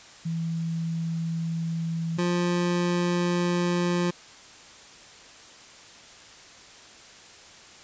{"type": "tone pair in turn", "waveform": ["sine", "25% pulse"], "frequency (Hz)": [164.81, 175.6], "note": ["E3", "F3"], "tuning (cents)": [0, 10], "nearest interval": "minor second", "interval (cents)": 110, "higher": "second", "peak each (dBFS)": [-26, -19], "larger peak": "second", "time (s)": [[0.25, 2.18], [2.18, 4.11]], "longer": "neither", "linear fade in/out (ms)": 10, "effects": ["white hiss -48 dBFS RMS until 7.83 s", "resampled to 16000 Hz"]}